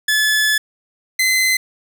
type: tone pair in turn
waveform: sawtooth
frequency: 1723 / 2049 Hz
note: A6 / C7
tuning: -37 / -37 cents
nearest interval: minor third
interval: 300 cents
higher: second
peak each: -10 dBFS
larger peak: neither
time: 0.08-0.58 / 1.19-1.57 s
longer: first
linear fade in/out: 5 ms
effects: none